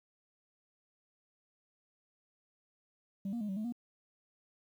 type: tone with pitch steps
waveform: sine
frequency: 195.9 / 236 / 209.2 / 191.5 / 215.3 / 239.2 Hz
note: G3 / A#3 / G#3 / G3 / A3 / A#3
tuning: -1 / +22 / +13 / -40 / -37 / +45 cents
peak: -32 dBFS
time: 3.25-3.724 s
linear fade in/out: 5 ms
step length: 79 ms
effects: tanh soft clip ceiling -33 dBFS + 11-bit